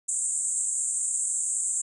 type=band-pass noise; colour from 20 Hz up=pink; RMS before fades=-28 dBFS; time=0.08-1.82 s; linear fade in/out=10 ms; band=7200 to 8900 Hz; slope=96 dB/octave; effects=none